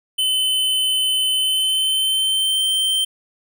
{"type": "tone with pitch glide", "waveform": "square", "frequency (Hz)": [3042, 3119], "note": ["F#7", "G7"], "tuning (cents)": [47, -9], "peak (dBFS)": -17, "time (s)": [0.18, 3.05], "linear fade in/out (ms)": 10, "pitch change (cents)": 44, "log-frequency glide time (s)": [1.35, 2.65], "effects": []}